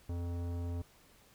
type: tone with tanh clipping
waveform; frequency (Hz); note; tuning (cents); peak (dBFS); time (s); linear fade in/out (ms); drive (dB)
sine; 86.5; F2; -16; -37; 0.09-0.82; 5; 17
effects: pink hiss -63 dBFS RMS until 1.34 s